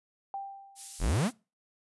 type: tone with exponential decay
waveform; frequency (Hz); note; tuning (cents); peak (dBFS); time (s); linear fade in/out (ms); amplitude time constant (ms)
sine; 788; G5; +9; -32; 0.34-1.08; 1; 160
type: high-pass noise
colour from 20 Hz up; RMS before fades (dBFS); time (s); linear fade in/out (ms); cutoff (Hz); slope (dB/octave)
pink; -43; 0.75-1.33; 50; 7500; 12
type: exponential sweep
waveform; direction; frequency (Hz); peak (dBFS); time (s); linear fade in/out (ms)
45% pulse; up; 34.98 to 284.7; -25; 0.99-1.31; 50
effects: noise-tail reverb RT60 0.3 s tail -24 dB re dry + resampled to 24000 Hz